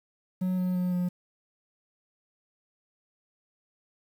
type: tone with pitch steps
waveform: triangle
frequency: 184.1 / 182.3 / 180.52 / 178.76 Hz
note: F#3 / F#3 / F#3 / F3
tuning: -8 / -25 / -42 / +41 cents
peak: -23 dBFS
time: 0.41-1.09 s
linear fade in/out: 10 ms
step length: 170 ms
effects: 9-bit